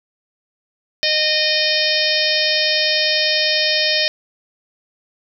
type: harmonic tone with a mistuned harmonic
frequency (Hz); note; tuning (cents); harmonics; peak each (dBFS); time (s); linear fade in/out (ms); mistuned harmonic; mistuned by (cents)
615; D#5; -20; 1 / 3 / 4 / 5 / 6 / 7 / 8 / 9; -23 / -23 / -23 / -23 / -23 / -23 / -23 / -23; 1.03-4.08; 0; 9; -38
effects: none